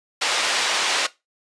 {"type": "band-pass noise", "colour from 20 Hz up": "white", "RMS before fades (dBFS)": -22, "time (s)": [0.21, 1.07], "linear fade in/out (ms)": 10, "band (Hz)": [530, 4500], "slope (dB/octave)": 12, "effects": ["noise-tail reverb RT60 0.2 s tail -17 dB re dry", "resampled to 22050 Hz"]}